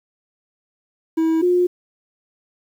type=tone pair in turn; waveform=triangle / sine; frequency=323.4 / 357.1 Hz; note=E4 / F4; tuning=-33 / +39 cents; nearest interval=major second; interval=172 cents; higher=second; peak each=-13 dBFS; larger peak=neither; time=1.17-1.42 / 1.42-1.67 s; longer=neither; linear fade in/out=10 ms; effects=8-bit